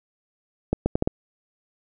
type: accelerating click train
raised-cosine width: 2 ms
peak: -7 dBFS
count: 5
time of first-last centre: 0.73-1.075 s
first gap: 130 ms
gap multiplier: 0.73
effects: none